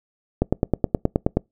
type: click train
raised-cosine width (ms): 2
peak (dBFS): -4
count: 10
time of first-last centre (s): 0.42-1.37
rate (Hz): 9.47
effects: noise-tail reverb RT60 0.2 s tail -26 dB re dry